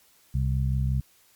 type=harmonic tone; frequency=65.6 Hz; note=C2; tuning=5 cents sharp; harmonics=1 / 2 / 3; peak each=-25 / -25 / -35 dBFS; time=0.34-1.01 s; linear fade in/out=10 ms; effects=white hiss -60 dBFS RMS until 1.35 s + MP3 96 kbps